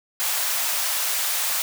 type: high-pass noise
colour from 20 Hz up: white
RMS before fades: -24 dBFS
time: 0.2-1.62 s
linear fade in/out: 0 ms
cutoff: 590 Hz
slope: 24 dB/octave
effects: none